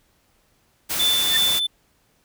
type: noise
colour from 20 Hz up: white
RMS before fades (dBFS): -25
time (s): 0.89-1.6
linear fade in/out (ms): 20
type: tone with tremolo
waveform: triangle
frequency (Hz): 3520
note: A7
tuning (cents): 0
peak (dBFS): -15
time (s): 0.99-1.67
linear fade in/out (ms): 10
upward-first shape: triangle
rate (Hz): 2.9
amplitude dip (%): 40
type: tone with exponential growth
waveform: sine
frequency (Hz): 1800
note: A6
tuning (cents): +39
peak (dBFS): -18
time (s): 1.27-1.37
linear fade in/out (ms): 5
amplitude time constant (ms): 21
effects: pink hiss -63 dBFS RMS until 2.24 s